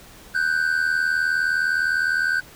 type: tone pair together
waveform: triangle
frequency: 1488.2 / 1568 Hz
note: F#6 / G6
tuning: +10 / 0 cents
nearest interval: minor second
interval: 90 cents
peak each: -20 dBFS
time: 0.34-2.41 s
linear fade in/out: 20 ms
effects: pink hiss -46 dBFS RMS until 2.55 s